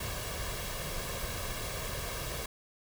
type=noise with comb filter; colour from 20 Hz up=pink; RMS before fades=-37 dBFS; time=0-2.46 s; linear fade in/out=5 ms; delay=1.8 ms; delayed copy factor=+0.6; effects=none